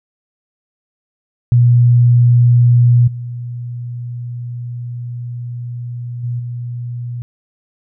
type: tone with level steps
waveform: sine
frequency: 120.9 Hz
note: B2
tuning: 36 cents flat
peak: -6 / -22 / -17 / -21 dBFS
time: 1.52-7.22 s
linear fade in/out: 0 ms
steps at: 3.07 / 6.23 / 6.39 s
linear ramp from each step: 10 ms
effects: none